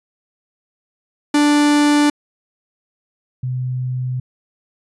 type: tone pair in turn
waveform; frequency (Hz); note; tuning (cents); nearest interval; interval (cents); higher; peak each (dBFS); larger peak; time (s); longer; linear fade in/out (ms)
45% pulse / sine; 293.7 / 127.1; D4 / C3; 0 / -50; octave + minor third; 1450; first; -11 / -19; first; 1.34-2.1 / 3.43-4.2; second; 5
effects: resampled to 24000 Hz